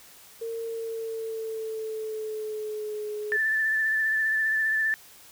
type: tone with pitch glide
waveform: sine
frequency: 457 to 421.5 Hz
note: A#4 to G#4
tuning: -34 to +26 cents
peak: -30 dBFS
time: 0.41-3.37 s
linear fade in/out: 10 ms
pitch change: -140 cents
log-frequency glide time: 0.63-3.12 s
type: tone with vibrato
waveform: sine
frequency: 1760 Hz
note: A6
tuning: in tune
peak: -22 dBFS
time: 3.32-4.94 s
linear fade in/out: 0 ms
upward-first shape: sine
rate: 15 Hz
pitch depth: 23 cents each way
effects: white hiss -51 dBFS RMS until 5.31 s

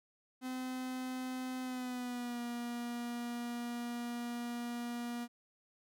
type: tone with pitch glide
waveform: 45% pulse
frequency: 256.2 to 239 Hz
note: C4 to A#3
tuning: -36 to +43 cents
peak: -38 dBFS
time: 0.41-5.28 s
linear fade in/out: 50 ms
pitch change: -121 cents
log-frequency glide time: 1.62-2.41 s
effects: none

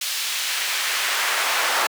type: noise with high-pass filter sweep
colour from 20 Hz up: brown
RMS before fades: -23 dBFS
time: 0.01-1.87 s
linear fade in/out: 5 ms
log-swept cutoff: 3800 to 1000 Hz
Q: 0.85
effects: high-pass 400 Hz 12 dB/octave

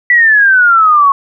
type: exponential sweep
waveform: sine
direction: down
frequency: 1975.5 to 1094 Hz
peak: -4 dBFS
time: 0.1-1.12 s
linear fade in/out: 2 ms
effects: none

